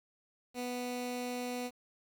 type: tone with notch filter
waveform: 15% pulse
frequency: 246.9 Hz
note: B3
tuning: in tune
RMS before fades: -38 dBFS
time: 0.54-1.71 s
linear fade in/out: 50 ms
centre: 1100 Hz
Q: 1.9
effects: 10-bit